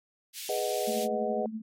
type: high-pass noise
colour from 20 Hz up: pink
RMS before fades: -39 dBFS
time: 0.33-1.08 s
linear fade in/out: 50 ms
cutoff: 2600 Hz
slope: 24 dB/octave
type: chord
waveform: sine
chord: G# minor seventh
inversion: none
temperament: equal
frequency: 415.3 / 493.9 / 622.3 / 740 Hz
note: G#4 / B4 / D#5 / F#5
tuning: 0 / 0 / 0 / 0 cents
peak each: -33 / -33 / -32 / -34 dBFS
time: 0.49-1.46 s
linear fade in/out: 2 ms
type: tone with tremolo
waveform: sine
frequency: 220 Hz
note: A3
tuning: in tune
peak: -30 dBFS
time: 0.87-1.62 s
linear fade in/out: 10 ms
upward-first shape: triangle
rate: 12 Hz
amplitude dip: 75%
effects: MP3 64 kbps